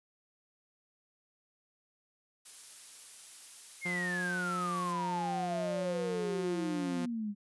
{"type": "noise", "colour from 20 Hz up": "blue", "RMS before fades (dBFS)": -48, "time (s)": [2.45, 4.93], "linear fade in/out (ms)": 10}
{"type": "exponential sweep", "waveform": "sine", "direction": "down", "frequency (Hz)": [2180, 199.7], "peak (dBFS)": -33, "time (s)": [3.81, 7.35], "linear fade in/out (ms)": 50}
{"type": "tone with vibrato", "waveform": "sawtooth", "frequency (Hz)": 177.4, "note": "F3", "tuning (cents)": 27, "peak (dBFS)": -32, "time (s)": [3.85, 7.06], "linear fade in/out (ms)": 10, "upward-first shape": "sine", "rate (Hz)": 0.54, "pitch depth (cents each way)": 15}
{"effects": ["resampled to 24000 Hz"]}